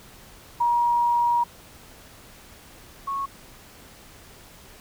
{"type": "tone pair in turn", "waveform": "sine", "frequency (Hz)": [952, 1101.6], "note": ["A#5", "C#6"], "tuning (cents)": [36, -11], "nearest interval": "minor third", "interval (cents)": 253, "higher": "second", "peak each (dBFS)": [-18, -25], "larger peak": "first", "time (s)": [[0.6, 1.44], [3.07, 3.26]], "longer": "first", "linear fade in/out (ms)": 10, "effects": ["pink hiss -48 dBFS RMS until 4.8 s"]}